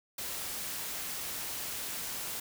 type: noise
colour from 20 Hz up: white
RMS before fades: -38 dBFS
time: 0.18-2.4 s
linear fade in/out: 5 ms
effects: none